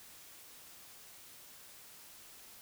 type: silence
effects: white hiss -55 dBFS RMS until 2.61 s